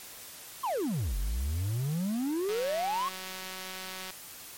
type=exponential two-way sweep; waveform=triangle; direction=down then up; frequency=1133 to 43.25 to 1133 Hz; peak=-26 dBFS; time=0.63-3.09 s; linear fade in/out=10 ms; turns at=1.17 s
type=click train; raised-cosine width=0.2 ms; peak=-23 dBFS; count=303; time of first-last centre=2.49-4.105 s; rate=187 Hz
effects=white hiss -46 dBFS RMS until 4.57 s + MP3 64 kbps